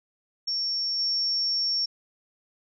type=tone with level steps; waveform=sine; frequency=5480 Hz; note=F8; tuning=34 cents flat; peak=-25 / -23 dBFS; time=0.47-1.86 s; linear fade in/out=10 ms; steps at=0.98 s; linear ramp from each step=20 ms; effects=none